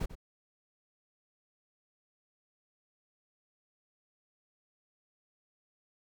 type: noise with echo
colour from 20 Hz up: brown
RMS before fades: -32 dBFS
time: 0-0.06 s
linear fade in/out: 10 ms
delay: 94 ms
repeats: 1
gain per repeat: -13 dB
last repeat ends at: 0.154 s
effects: none